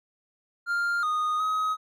triangle tone with pitch steps, 1399 / 1236 / 1266 Hz, F6 / D#6 / D#6, +3 / -12 / +30 cents, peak -22 dBFS, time 0.66-1.77 s, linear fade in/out 50 ms, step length 370 ms, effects none

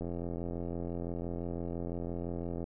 click train, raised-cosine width 2 ms, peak -25 dBFS, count 227, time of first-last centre 0.01-2.641 s, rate 85.9 Hz, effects none

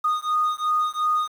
triangle beating tone pair, 1233 / 1235.8 Hz, D#6 / D#6, -16 / -12 cents, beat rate 2.8 Hz, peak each -20 dBFS, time 0.04-1.28 s, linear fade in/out 10 ms, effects tanh soft clip ceiling -16 dBFS + 8-bit

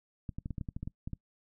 clicks, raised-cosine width 5 ms, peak -25 dBFS, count 12, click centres 0.292 / 0.385 / 0.459 / 0.507 / 0.582 / 0.612 / 0.688 / 0.765 / 0.83 / 0.875 / 1.075 / 1.133 s, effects noise-tail reverb RT60 0.1 s tail -23 dB re dry

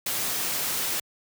white noise, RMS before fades -28 dBFS, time 0.06-1 s, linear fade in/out 5 ms, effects high-pass 80 Hz 12 dB/octave

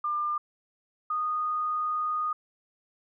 sine tone pair in turn, 1199 / 1234.1 Hz, D6 / D#6, +36 / -15 cents, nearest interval unison, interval 49 cents, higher second, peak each -26 dBFS, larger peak neither, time 0.04-0.38 / 1.1-2.33 s, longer second, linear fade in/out 5 ms, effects none

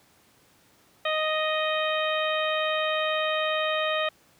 harmonic tone, 622.3 Hz, D#5, in tune, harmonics 1 / 2 / 3 / 4 / 5 / 6, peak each -27 / -30 / -32 / -33 / -34 / -35 dBFS, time 1.05-4.09 s, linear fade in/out 5 ms, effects pink hiss -60 dBFS RMS until 4.39 s + high-pass 100 Hz 12 dB/octave

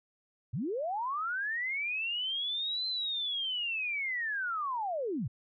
sine linear two-way sweep, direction up then down, 94.1 to 4111 to 94.1 Hz, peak -31 dBFS, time 0.53-5.28 s, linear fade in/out 10 ms, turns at 2.87 s, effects none

